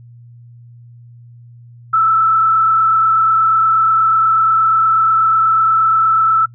sine tone with frequency modulation, 1318 Hz, E6, 1 cent flat, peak -9 dBFS, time 1.93-6.46 s, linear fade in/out 10 ms, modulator 28.3 Hz, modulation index 0.73, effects noise-tail reverb RT60 0.1 s tail -21 dB re dry + added 119 Hz sine -37 dBFS peak until 6.54 s

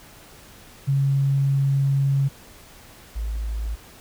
sine tone pair in turn, 137.8 / 54.51 Hz, C#3 / A1, -10 / -15 cents, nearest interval octave + major third, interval 1605 cents, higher first, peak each -17 / -24 dBFS, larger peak first, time 0.87-2.29 / 3.15-3.76 s, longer first, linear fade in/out 20 ms, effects pink hiss -47 dBFS RMS until 4 s

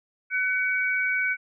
sine tone pair together, 1507 / 2258 Hz, F#6 / C#7, +31 / +31 cents, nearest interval perfect fifth, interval 700 cents, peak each -25 dBFS, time 0.3-1.37 s, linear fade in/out 50 ms, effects none

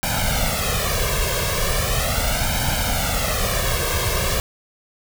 pink noise with flanger, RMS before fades -21 dBFS, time 0.03-4.4 s, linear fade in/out 0 ms, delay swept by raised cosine 1.3 to 1.85 ms, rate 0.38 Hz, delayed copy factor +1, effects none

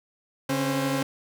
sawtooth tone cluster, 141.8 / 271.4 / 518 Hz, C#3 / C#4 / C5, +40 / -36 / -17 cents, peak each -26 / -22 / -28 dBFS, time 0.49-1.03 s, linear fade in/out 5 ms, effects none

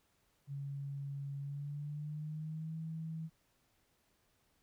sine tone with pitch glide, 140 to 160.82 Hz, C#3 to E3, +18 to -42 cents, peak -39 dBFS, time 0.47-3.3 s, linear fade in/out 50 ms, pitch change +240 cents, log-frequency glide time 1.39-2.76 s, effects pink hiss -75 dBFS RMS until 4.62 s

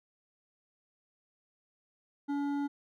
triangle tone with hard clipping, 284.7 Hz, C#4, 46 cents sharp, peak -32 dBFS, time 2.28-2.68 s, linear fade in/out 20 ms, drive 13 dB, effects none

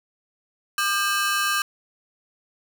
sawtooth ring-modulated tone, 1396.9 Hz, F6, in tune, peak -14 dBFS, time 0.78-1.62 s, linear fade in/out 2 ms, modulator 195 Hz, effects 8-bit

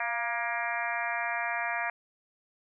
harmonic tone with a mistuned harmonic, 236.3 Hz, A#3, 24 cents sharp, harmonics 3 / 4 / 5 / 6 / 7 / 8 / 9 / 10, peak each -35 / -37 / -40 / -41 / -35 / -37 / -39 / -38 dBFS, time 0-1.9 s, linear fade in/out 2 ms, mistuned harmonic 3, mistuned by -36 cents, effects none

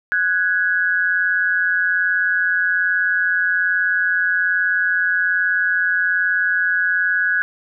sine tone pair together, 1480 / 1661.2 Hz, F#6 / G#6, 0 / 0 cents, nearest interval major second, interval 200 cents, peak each -18 dBFS, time 0.12-7.42 s, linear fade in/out 0 ms, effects none

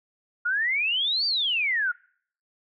sine exponential two-way sweep, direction up then down, 1396.9 to 4735 to 1396.9 Hz, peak -22 dBFS, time 0.45-1.92 s, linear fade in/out 10 ms, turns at 1.26 s, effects noise-tail reverb RT60 0.6 s tail -26 dB re dry

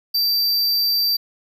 square tone, 4674 Hz, D8, 9 cents flat, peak -17 dBFS, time 0.14-1.17 s, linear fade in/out 10 ms, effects none

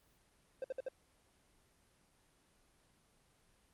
triangle tone bursts, 523.3 Hz, C5, in tune, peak -35 dBFS, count 4, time 0.62-0.885 s, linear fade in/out 2 ms, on 22 ms, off 59 ms, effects pink hiss -71 dBFS RMS until 3.73 s + Opus 24 kbps

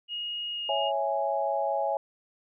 sine tone with pitch glide, 2871 to 2850 Hz, F7 to F7, +47 to +34 cents, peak -31 dBFS, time 0.08-0.92 s, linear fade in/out 50 ms, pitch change -13 cents, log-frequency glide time 0.52-0.63 s
sine chord, C# minor, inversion none, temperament equal, 554.4 / 659.3 / 830.6 Hz, C#5 / E5 / G#5, 0 / 0 / 0 cents, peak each -30 / -30 / -29 dBFS, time 0.69-1.97 s, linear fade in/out 2 ms
effects none

